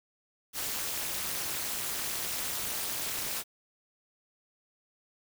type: noise with amplitude modulation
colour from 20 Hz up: white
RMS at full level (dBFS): -30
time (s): 0.53-3.44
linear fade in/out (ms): 50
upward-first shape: sine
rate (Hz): 245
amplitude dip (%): 100
effects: none